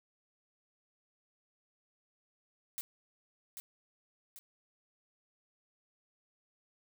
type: noise with echo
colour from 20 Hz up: blue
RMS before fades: -39 dBFS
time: 2.78-2.81 s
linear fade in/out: 0 ms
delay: 790 ms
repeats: 2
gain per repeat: -6 dB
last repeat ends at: 4.39 s
effects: none